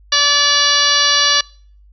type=harmonic tone; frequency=577 Hz; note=D5; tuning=31 cents flat; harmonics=1 / 2 / 3 / 4 / 5 / 6 / 7 / 8 / 9 / 10; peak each=-28 / -20 / -18 / -27 / -19 / -19 / -18 / -17 / -27 / -20 dBFS; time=0.12-1.41 s; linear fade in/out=5 ms; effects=noise-tail reverb RT60 0.5 s tail -26 dB re dry + added 50 Hz sine -43 dBFS peak until 1.92 s